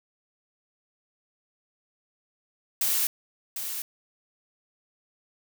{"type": "noise with echo", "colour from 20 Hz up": "blue", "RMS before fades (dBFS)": -25, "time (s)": [2.81, 3.07], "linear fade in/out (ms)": 2, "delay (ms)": 750, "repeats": 1, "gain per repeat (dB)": -8, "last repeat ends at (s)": 3.82, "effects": []}